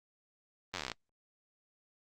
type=slowing click train; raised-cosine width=0.2 ms; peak=-19 dBFS; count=14; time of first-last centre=0.74-0.917 s; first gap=10 ms; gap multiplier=1.05; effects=noise-tail reverb RT60 0.1 s tail -23 dB re dry + Opus 32 kbps